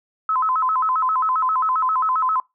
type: tone with vibrato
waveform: sine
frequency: 1150 Hz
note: D6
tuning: 37 cents flat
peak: -17 dBFS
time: 0.29-2.4 s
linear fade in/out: 2 ms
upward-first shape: square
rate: 7.5 Hz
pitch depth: 200 cents each way
effects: noise-tail reverb RT60 0.2 s tail -22 dB re dry